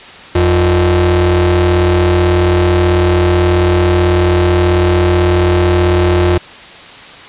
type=ring-modulated tone; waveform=45% pulse; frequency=133.9 Hz; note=C3; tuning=40 cents sharp; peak=-5 dBFS; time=0.35-6.38 s; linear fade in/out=5 ms; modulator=220 Hz; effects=white hiss -33 dBFS RMS until 7.28 s + resampled to 8000 Hz